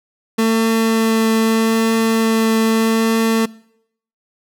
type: tone with vibrato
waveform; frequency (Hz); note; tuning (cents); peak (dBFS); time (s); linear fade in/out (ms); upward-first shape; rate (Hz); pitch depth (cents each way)
30% pulse; 224.1; A3; +32; -10; 0.38-3.46; 10; triangle; 0.8; 10
effects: noise-tail reverb RT60 0.7 s tail -22 dB re dry